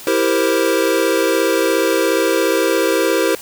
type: chord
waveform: square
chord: C dominant seventh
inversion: first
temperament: equal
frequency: 329.6 / 392 / 466.2 / 523.3 Hz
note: E4 / G4 / Bb4 / C5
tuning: 0 / 0 / 0 / 0 cents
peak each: -20 dBFS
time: 0.07-3.35 s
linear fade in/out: 2 ms
effects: white hiss -35 dBFS RMS until 3.41 s